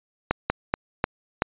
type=slowing click train; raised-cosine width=0.5 ms; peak=-5 dBFS; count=5; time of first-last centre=0.31-1.421 s; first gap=190 ms; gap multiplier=1.26; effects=resampled to 8000 Hz